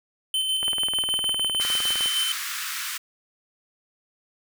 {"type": "tone with tremolo", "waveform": "square", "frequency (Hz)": 3070, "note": "G7", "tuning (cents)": -37, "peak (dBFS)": -22, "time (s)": [0.34, 2.32], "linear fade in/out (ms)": 2, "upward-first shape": "square", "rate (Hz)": 6.6, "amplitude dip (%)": 30}
{"type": "click train", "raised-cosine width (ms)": 0.5, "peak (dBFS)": -19, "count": 29, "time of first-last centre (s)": [0.63, 2.059], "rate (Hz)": 19.6}
{"type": "high-pass noise", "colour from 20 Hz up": "pink", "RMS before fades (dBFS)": -31, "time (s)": [1.6, 2.98], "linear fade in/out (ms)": 10, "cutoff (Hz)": 1200, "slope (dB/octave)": 48}
{"effects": []}